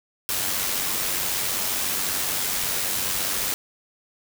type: noise with amplitude modulation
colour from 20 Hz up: white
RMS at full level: -24 dBFS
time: 0.29-3.54 s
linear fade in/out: 0 ms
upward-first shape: sine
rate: 94.7 Hz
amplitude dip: 35%
effects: none